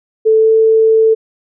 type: tone with pitch glide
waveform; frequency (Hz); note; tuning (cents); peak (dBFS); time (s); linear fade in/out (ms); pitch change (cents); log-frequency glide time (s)
sine; 440 to 443.6; A4 to A4; 0 to +14; -6; 0.25-1.15; 20; +14; 0.38-0.51
effects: none